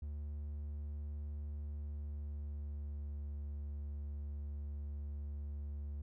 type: tone with pitch glide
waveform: triangle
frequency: 73.42 to 72.37 Hz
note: D2 to D2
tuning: 0 to -25 cents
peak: -38 dBFS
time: 0.02-6.02 s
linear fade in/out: 5 ms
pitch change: -25 cents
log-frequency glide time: 1.74-3.25 s
effects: none